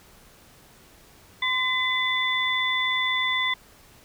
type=tone cluster; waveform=sine; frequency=1029 / 2023 / 3498 Hz; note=C6 / B6 / A7; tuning=-29 / +41 / -11 cents; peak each=-29 / -24 / -27 dBFS; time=1.42-3.54 s; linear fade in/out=5 ms; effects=pink hiss -53 dBFS RMS until 4.04 s